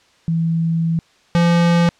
sine / square tone pair in turn, 164.81 / 171.19 Hz, E3 / F3, 0 / -34 cents, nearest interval minor second, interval 66 cents, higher second, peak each -15 / -12 dBFS, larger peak second, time 0.28-0.99 / 1.35-1.89 s, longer first, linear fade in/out 0 ms, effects white hiss -54 dBFS RMS until 1.99 s + low-pass 5000 Hz 12 dB/octave

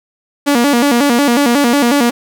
sawtooth tone with vibrato, 261 Hz, C4, 4 cents flat, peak -5 dBFS, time 0.46-2.11 s, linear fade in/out 20 ms, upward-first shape square, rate 5.5 Hz, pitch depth 160 cents each way, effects none

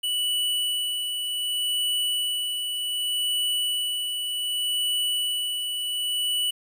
square tone with tremolo, 2958 Hz, F#7, 1 cent flat, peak -23 dBFS, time 0.03-6.51 s, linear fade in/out 10 ms, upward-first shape sine, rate 0.66 Hz, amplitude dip 40%, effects 9-bit

